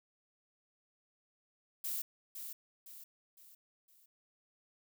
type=noise with echo; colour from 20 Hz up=violet; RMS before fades=-38 dBFS; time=1.84-2.02 s; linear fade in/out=5 ms; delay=510 ms; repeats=4; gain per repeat=-7 dB; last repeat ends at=4.06 s; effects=none